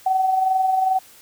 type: tone with amplitude modulation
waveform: sine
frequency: 757 Hz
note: F#5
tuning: 39 cents sharp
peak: -14 dBFS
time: 0.06-0.99 s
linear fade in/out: 5 ms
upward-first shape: sine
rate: 22.4 Hz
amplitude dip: 45%
effects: white hiss -48 dBFS RMS until 1.21 s